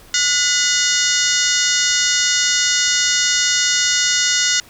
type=harmonic tone with a mistuned harmonic; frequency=725 Hz; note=F#5; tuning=35 cents flat; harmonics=2 / 3 / 4 / 5 / 6 / 7 / 8 / 9 / 10; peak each=-23 / -23 / -23 / -23 / -23 / -23 / -23 / -23 / -23 dBFS; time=0.14-4.6 s; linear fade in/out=2 ms; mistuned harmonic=3; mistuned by=-140 cents; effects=pink hiss -45 dBFS RMS until 4.69 s